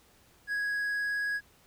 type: tone with vibrato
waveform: triangle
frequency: 1661.2 Hz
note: G#6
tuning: in tune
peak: -27 dBFS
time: 0.47-1.41 s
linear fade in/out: 50 ms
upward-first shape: triangle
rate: 19 Hz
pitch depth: 8 cents each way
effects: pink hiss -62 dBFS RMS until 1.66 s